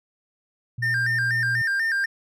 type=tone; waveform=sine; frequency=120.2 Hz; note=B2; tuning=46 cents flat; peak=-28 dBFS; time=0.78-1.62 s; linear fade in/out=5 ms
type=tone with vibrato; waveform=triangle; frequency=1698 Hz; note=G#6; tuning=38 cents sharp; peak=-19 dBFS; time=0.82-2.06 s; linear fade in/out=10 ms; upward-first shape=square; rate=4.1 Hz; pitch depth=110 cents each way
effects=none